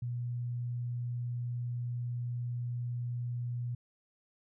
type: tone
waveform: sine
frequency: 121.2 Hz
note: B2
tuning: 32 cents flat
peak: -33 dBFS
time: 0.02-3.75 s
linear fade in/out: 5 ms
effects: none